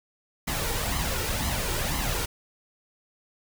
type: noise with flanger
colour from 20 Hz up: pink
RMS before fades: -28 dBFS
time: 0.47-2.26 s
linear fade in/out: 10 ms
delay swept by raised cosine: 0.97 to 2.17 ms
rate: 2 Hz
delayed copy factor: +0.55
effects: none